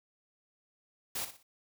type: noise with echo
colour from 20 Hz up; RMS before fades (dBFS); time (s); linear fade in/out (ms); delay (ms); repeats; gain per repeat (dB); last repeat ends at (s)
white; -36; 1.15-1.25; 5; 60; 3; -10; 1.43
effects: none